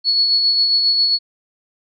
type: tone with tremolo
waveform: sine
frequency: 4388 Hz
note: C#8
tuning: 18 cents flat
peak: -11 dBFS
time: 0.04-1.19 s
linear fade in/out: 50 ms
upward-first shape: sine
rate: 7.4 Hz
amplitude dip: 35%
effects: none